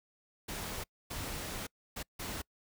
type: noise bursts at uneven times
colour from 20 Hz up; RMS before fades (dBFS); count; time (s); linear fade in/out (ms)
pink; -40; 4; 0.48-0.84 / 1.1-1.67 / 1.96-2.03 / 2.19-2.42; 10
effects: noise-tail reverb RT60 0.1 s tail -26 dB re dry